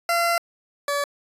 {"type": "tone pair in turn", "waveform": "20% pulse", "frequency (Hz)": [684, 571.8], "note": ["F5", "D5"], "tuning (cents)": [-36, -46], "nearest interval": "minor third", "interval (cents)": 310, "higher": "first", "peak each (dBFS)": [-14, -17], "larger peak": "first", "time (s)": [[0.09, 0.38], [0.88, 1.04]], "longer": "first", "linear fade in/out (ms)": 2, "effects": ["resampled to 32000 Hz"]}